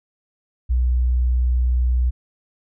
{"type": "tone", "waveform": "sine", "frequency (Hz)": 61.74, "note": "B1", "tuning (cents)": 0, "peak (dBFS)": -15, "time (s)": [0.69, 2.11], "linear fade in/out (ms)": 20, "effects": []}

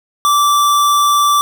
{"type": "tone", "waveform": "square", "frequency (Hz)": 1166, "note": "D6", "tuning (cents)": -13, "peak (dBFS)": -10, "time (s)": [0.25, 1.41], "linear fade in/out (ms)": 0, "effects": []}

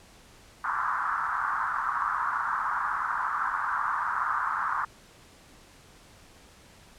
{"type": "band-pass noise", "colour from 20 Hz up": "pink", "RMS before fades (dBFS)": -29, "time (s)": [0.64, 4.85], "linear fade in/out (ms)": 5, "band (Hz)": [970, 1500], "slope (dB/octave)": 48, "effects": ["pink hiss -54 dBFS RMS until 6.98 s", "low-pass 10000 Hz 12 dB/octave"]}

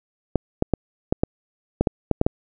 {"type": "clicks", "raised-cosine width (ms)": 2, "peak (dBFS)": -4, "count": 10, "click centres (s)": [0.357, 0.624, 0.737, 1.125, 1.235, 1.81, 1.872, 2.113, 2.214, 2.265], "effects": []}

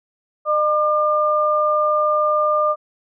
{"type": "tone pair together", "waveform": "sine", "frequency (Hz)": [607, 1200], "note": ["D#5", "D6"], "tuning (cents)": [-43, 37], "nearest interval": "octave", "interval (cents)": 1180, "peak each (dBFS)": [-18, -17], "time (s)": [0.45, 2.76], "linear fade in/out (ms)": 50, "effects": []}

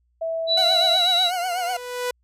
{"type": "tone", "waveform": "sine", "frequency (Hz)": 655, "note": "E5", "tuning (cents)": -11, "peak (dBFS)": -23, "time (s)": [0.21, 0.97], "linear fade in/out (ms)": 10}
{"type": "tone with pitch glide", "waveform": "sine", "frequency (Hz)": [3951, 3901], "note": ["B7", "B7"], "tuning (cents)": [0, -22], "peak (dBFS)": -17, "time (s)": [0.47, 1.31], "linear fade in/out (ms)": 50, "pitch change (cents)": -22, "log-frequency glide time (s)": [0.57, 1.12]}
{"type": "tone with vibrato", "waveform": "40% pulse", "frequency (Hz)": 719, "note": "F#5", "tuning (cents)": -50, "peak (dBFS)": -22, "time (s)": [0.57, 1.77], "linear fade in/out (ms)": 5, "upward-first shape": "triangle", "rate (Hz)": 8.1, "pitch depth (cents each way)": 92}
{"type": "tone with exponential growth", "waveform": "sawtooth", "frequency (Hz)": 493.9, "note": "B4", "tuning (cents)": 0, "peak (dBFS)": -18, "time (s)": [1.09, 2.11], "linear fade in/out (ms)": 5, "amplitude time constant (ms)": 220}
{"effects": ["added 60 Hz sine -63 dBFS peak until 2.23 s", "resampled to 32000 Hz"]}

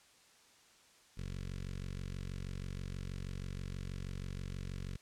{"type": "tone with notch filter", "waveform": "15% pulse", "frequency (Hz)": 46.25, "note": "F#1", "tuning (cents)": 0, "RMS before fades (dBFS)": -42, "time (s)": [1.17, 4.97], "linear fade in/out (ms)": 10, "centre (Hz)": 780, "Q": 0.51, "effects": ["white hiss -64 dBFS RMS until 5.01 s", "low-pass 8000 Hz 12 dB/octave"]}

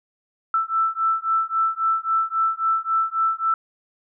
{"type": "beating tone pair", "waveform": "sine", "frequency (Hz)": [1324, 1327.7], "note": ["E6", "E6"], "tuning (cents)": [7, 12], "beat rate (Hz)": 3.7, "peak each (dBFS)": -22, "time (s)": [0.54, 3.54], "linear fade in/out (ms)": 2, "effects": []}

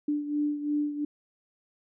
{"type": "beating tone pair", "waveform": "sine", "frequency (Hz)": [294.2, 297.1], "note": ["D4", "D4"], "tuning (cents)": [3, 20], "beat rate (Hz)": 2.9, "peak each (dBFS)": [-27, -33], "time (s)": [0.08, 1.05], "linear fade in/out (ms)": 5, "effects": []}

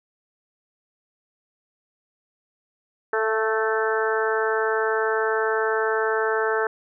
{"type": "harmonic tone with a mistuned harmonic", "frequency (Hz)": 220, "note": "A3", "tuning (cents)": 0, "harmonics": [2, 3, 4, 5, 6, 7, 8], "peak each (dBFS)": [-23, -31, -29, -33, -29, -28, -31], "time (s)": [3.13, 6.67], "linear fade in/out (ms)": 2, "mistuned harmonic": 3, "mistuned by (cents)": 18, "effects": []}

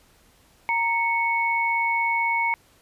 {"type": "tone pair together", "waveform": "sine", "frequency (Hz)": [929.6, 2211], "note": ["A#5", "C#7"], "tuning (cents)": [-5, -5], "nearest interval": "octave + minor third", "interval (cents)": 1500, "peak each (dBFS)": -23, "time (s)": [0.69, 2.54], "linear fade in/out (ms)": 0, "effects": ["pink hiss -58 dBFS RMS until 2.81 s", "resampled to 32000 Hz"]}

